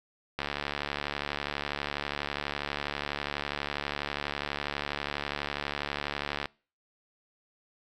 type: click train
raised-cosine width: 0.3 ms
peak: -15 dBFS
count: 439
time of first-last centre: 0.39-6.456 s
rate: 72.2 Hz
effects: noise-tail reverb RT60 0.4 s tail -25 dB re dry